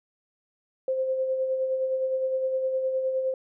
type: tone with tremolo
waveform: sine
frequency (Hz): 523.3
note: C5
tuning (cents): 0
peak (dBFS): -22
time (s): 0.88-3.34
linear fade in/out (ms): 2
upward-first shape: sine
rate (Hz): 9.7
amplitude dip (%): 40
effects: none